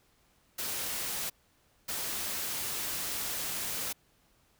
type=noise bursts at uneven times; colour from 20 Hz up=white; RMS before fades=-35 dBFS; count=2; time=0.58-1.3 / 1.88-3.93 s; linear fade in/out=10 ms; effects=pink hiss -68 dBFS RMS until 4.59 s